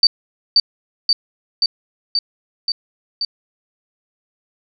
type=tone with echo; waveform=sine; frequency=4604 Hz; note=D8; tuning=35 cents flat; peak=-6 dBFS; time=0.03-0.07 s; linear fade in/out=2 ms; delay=530 ms; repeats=6; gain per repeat=-2 dB; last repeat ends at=3.25 s; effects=none